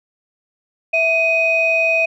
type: tone pair together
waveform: sine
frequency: 657.7 / 2504 Hz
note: E5 / D#7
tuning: -4 / +10 cents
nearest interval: octave + major seventh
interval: 2314 cents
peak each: -17 / -14 dBFS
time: 0.93-2.06 s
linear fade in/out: 10 ms
effects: tanh soft clip ceiling -6 dBFS